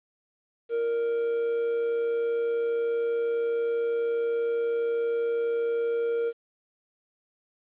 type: tone with amplitude modulation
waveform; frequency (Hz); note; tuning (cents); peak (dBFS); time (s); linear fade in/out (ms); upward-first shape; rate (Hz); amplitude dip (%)
triangle; 466.2; A#4; 0; -21; 0.69-6.33; 50; sine; 131; 25
effects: resampled to 8000 Hz + 10-bit